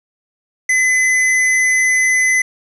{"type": "tone", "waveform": "square", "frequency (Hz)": 2024, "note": "B6", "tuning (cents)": 42, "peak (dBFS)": -12, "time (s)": [0.69, 2.42], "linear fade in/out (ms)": 5, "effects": ["resampled to 24000 Hz", "7-bit"]}